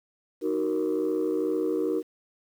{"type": "chord", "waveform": "sine", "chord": "D# minor", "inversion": "none", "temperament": "just", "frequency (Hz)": [311.1, 373.4, 466.7], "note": ["D#4", "F#4", "A#4"], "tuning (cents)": [0, 16, 2], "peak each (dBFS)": -27, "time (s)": [0.41, 2.03], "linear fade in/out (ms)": 50, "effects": ["tanh soft clip ceiling -19 dBFS", "9-bit"]}